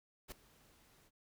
pink noise with ADSR envelope, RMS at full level -45 dBFS, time 0.28-1.11 s, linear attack 39 ms, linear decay 3 ms, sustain -22 dB, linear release 52 ms, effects none

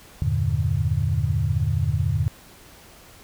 sine chord, E half-diminished seventh, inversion none, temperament equal, 82.41 / 98 / 116.54 / 146.83 Hz, E2 / G2 / Bb2 / D3, 0 / 0 / 0 / 0 cents, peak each -25 dBFS, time 0.22-2.28 s, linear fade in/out 0 ms, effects pink hiss -48 dBFS RMS until 3.23 s

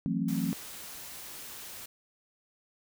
sine chord, F# half-diminished seventh, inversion third, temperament just, 166.5 / 185 / 222 / 266.4 Hz, E3 / F#3 / A3 / C4, +18 / 0 / +16 / +31 cents, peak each -33 dBFS, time 0.06-0.53 s, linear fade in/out 0 ms
white noise, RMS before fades -44 dBFS, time 0.28-1.86 s, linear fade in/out 5 ms
effects none

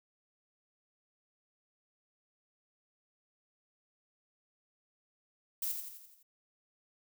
violet noise with echo, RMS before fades -35 dBFS, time 5.62-5.72 s, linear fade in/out 5 ms, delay 85 ms, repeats 6, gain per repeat -5 dB, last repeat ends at 6.23 s, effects none

